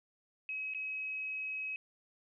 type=tone with dropouts; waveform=sine; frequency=2550 Hz; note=D#7; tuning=42 cents sharp; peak=-36 dBFS; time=0.49-1.76 s; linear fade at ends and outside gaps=1 ms; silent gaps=0.738-0.747 s; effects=none